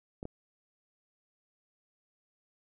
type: clicks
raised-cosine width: 2 ms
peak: -26 dBFS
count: 2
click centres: 0.229 / 0.254 s
effects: none